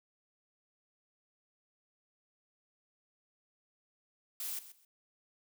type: noise with echo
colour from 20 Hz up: blue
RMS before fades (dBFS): -39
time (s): 4.4-4.59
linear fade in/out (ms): 2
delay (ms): 130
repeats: 2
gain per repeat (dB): -14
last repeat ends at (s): 4.85
effects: none